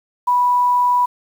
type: tone with quantisation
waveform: sine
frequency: 983 Hz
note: B5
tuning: 8 cents flat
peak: -12 dBFS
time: 0.27-1.06 s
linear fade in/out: 10 ms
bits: 7
effects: none